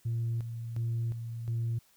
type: tone with tremolo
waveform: sine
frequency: 115.8 Hz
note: A#2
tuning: 11 cents flat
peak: -27 dBFS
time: 0.05-1.79 s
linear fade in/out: 10 ms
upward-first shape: square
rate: 1.4 Hz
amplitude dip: 60%
effects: tanh soft clip ceiling -26 dBFS + white hiss -65 dBFS RMS until 1.96 s